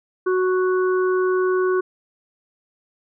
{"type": "harmonic tone", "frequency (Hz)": 370, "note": "F#4", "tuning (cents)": 0, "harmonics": [1, 3, 4], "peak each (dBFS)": [-17, -27, -29], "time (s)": [0.26, 1.81], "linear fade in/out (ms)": 10, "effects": []}